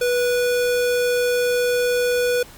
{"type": "tone", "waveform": "square", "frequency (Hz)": 490.1, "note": "B4", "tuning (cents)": -13, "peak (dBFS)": -18, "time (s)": [0.01, 2.43], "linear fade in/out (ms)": 5, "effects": ["pink hiss -44 dBFS RMS until 2.57 s", "Opus 48 kbps"]}